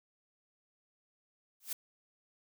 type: noise with exponential growth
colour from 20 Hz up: blue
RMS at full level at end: -32 dBFS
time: 1.6-1.73 s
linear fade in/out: 5 ms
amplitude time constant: 28 ms
effects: none